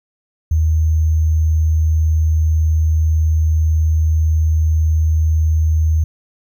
sine tone with sample-and-hold, 79.1 Hz, D#2, 29 cents sharp, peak -11 dBFS, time 0.51-6.04 s, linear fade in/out 5 ms, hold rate 6300 Hz, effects none

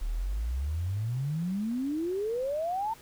sine exponential sweep, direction up, 35.18 to 919 Hz, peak -28 dBFS, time 0.01-2.94 s, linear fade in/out 10 ms, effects pink hiss -53 dBFS RMS until 3.01 s

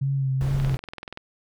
sine tone with vibrato, 135.1 Hz, C#3, 44 cents flat, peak -21 dBFS, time 0.01-0.76 s, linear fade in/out 10 ms, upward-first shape sine, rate 2.3 Hz, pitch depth 36 cents each way
brown noise, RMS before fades -29 dBFS, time 0.41-0.77 s, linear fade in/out 0 ms
click train, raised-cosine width 0.3 ms, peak -20 dBFS, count 13, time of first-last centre 0.6-1.174 s, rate 20.9 Hz
effects none

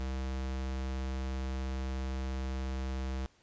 square tone, 65.5 Hz, C2, 2 cents sharp, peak -34 dBFS, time 0-3.26 s, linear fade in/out 0 ms, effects pink hiss -66 dBFS RMS until 3.42 s + resampled to 16000 Hz

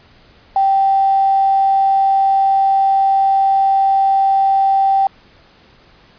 sine tone with quantisation, 780 Hz, G5, 9 cents flat, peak -10 dBFS, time 0.56-5.07 s, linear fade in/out 2 ms, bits 6, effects pink hiss -48 dBFS RMS until 6.18 s + resampled to 11025 Hz

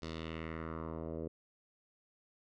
10% pulse tone with low-pass filter sweep, 80.8 Hz, E2, 34 cents flat, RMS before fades -42 dBFS, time 0.02-1.28 s, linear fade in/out 5 ms, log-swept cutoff 5000 to 470 Hz, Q 2.1, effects none

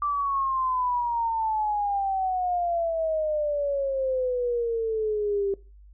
sine exponential sweep, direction down, 1174.7 to 392 Hz, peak -23 dBFS, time 0.02-5.54 s, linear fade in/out 2 ms, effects noise-tail reverb RT60 0.3 s tail -21 dB re dry + added 50 Hz sine -47 dBFS peak until 5.93 s

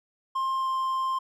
triangle tone with pitch glide, 1059 to 1051.7 Hz, C6 to C6, +21 to +9 cents, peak -23 dBFS, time 0.35-1.19 s, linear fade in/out 10 ms, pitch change -12 cents, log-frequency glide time 0.55-0.7 s, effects none

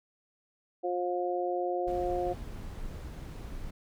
harmonic tone, 178 Hz, F3, 33 cents sharp, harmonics 2 / 3 / 4, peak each -32 / -34 / -33 dBFS, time 0.83-2.34 s, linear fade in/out 20 ms
brown noise, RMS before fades -40 dBFS, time 1.87-3.71 s, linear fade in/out 10 ms
effects none

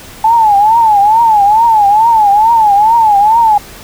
sine tone with vibrato, 864 Hz, A5, 32 cents flat, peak -4 dBFS, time 0.24-3.58 s, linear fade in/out 5 ms, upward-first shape triangle, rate 2.3 Hz, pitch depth 160 cents each way, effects pink hiss -32 dBFS RMS until 3.83 s

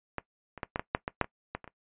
clicks, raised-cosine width 0.5 ms, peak -17 / -27 / -17 / -14 / -16 / -9 / -16 / -9 / -25 / -18 / -29 / -30 dBFS, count 12, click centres 0.183 / 0.577 / 0.632 / 0.759 / 0.795 / 0.949 / 1.079 / 1.213 / 1.244 / 1.55 / 1.643 / 1.677 s, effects noise-tail reverb RT60 0.1 s tail -19 dB re dry + resampled to 8000 Hz

